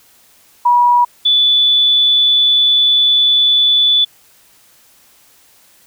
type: tone pair in turn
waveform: sine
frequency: 968 / 3470 Hz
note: B5 / A7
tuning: -35 / -25 cents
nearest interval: octave + minor seventh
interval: 2210 cents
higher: second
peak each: -7 / -8 dBFS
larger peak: first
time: 0.65-1.05 / 1.25-4.05 s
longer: second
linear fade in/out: 10 ms
effects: white hiss -49 dBFS RMS until 5.86 s